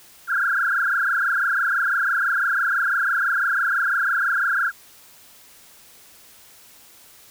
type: tone with frequency modulation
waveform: sine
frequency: 1500 Hz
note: F#6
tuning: 23 cents sharp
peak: -18 dBFS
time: 0.27-4.72 s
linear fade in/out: 50 ms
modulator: 26 Hz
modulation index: 5.6
effects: white hiss -49 dBFS RMS until 7.3 s